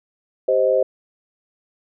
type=chord; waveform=sine; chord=C minor; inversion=second; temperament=just; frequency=392.4 / 523.3 / 627.9 Hz; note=G4 / C5 / Eb5; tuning=+2 / 0 / +16 cents; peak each=-22 / -16 / -20 dBFS; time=0.48-0.83 s; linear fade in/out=5 ms; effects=none